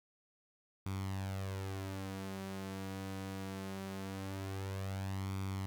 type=tone with flanger; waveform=sawtooth; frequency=96.5 Hz; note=G2; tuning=27 cents flat; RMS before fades=-41 dBFS; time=0.86-5.66 s; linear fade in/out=0 ms; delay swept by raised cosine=0.86 to 6.36 ms; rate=0.22 Hz; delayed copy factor=+0.6; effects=none